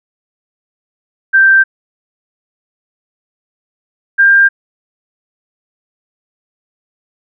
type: tone pair in turn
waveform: sine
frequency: 1568 / 1595.4 Hz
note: G6 / G6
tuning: 0 / +30 cents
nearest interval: unison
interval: 30 cents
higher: second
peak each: -4 dBFS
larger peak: neither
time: 1.33-1.64 / 4.18-4.49 s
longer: neither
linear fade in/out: 20 ms
effects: none